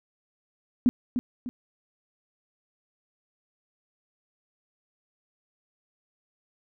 sine tone with echo, 246.9 Hz, B3, in tune, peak -15 dBFS, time 0.86-0.89 s, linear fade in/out 0 ms, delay 300 ms, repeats 2, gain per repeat -8 dB, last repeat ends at 1.49 s, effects none

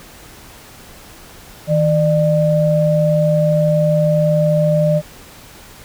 sine tone pair together, 158.65 / 599 Hz, D#3 / D5, +34 / +34 cents, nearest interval octave + major seventh, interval 2300 cents, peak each -14 dBFS, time 1.67-5.02 s, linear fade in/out 50 ms, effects pink hiss -40 dBFS RMS until 5.84 s

